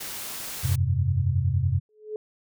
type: noise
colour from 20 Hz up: white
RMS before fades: -35 dBFS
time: 0-0.76 s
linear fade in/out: 10 ms
type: chord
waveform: sine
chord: F suspended second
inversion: none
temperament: equal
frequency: 87.31 / 98 / 130.81 Hz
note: F2 / G2 / C3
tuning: 0 / 0 / 0 cents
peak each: -25 dBFS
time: 0.63-1.8 s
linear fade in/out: 20 ms
type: tone with exponential growth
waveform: sine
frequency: 427.7 Hz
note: A4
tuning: 49 cents flat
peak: -26 dBFS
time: 1.89-2.16 s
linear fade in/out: 1 ms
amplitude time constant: 57 ms
effects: none